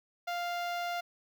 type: tone with notch filter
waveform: sawtooth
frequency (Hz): 698.5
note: F5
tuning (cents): 0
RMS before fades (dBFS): -35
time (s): 0.27-1.01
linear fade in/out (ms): 10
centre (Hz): 9300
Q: 0.59
effects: none